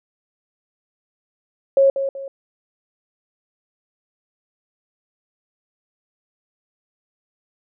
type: tone with echo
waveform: sine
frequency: 546 Hz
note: C#5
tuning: 26 cents flat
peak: -10 dBFS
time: 1.77-1.9 s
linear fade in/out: 2 ms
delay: 190 ms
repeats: 2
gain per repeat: -9 dB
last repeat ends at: 2.28 s
effects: none